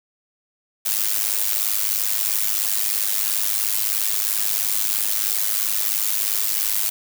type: noise with amplitude modulation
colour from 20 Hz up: blue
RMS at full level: -18 dBFS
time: 0.85-6.9 s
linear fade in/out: 10 ms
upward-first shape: sine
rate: 103 Hz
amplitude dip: 85%
effects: none